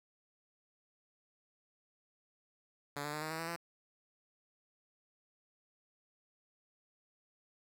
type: tone with pitch steps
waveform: 5% pulse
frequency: 144.1 / 148.07 / 152.14 / 156.33 / 160.63 / 165.05 / 169.59 Hz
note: D3 / D3 / D#3 / D#3 / E3 / E3 / E3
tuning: -33 / +15 / -39 / +9 / -45 / +2 / +49 cents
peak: -27 dBFS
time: 2.96-3.562 s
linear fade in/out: 5 ms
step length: 86 ms
effects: none